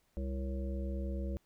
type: harmonic tone with a mistuned harmonic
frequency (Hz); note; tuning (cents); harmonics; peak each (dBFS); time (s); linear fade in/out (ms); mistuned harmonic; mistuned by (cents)
66.5; C2; +29; 1 / 3 / 5 / 7 / 8; -35 / -42 / -46 / -50 / -47; 0.17-1.37; 0; 8; +72
effects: pink hiss -74 dBFS RMS until 1.45 s